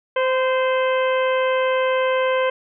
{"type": "harmonic tone with a mistuned harmonic", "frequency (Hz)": 519, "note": "C5", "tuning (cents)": -14, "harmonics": [1, 2, 3, 4, 5, 6], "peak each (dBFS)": [-18, -24, -28, -30, -32, -34], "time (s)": [0.16, 2.5], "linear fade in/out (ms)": 5, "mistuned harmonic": 2, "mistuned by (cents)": -15, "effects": []}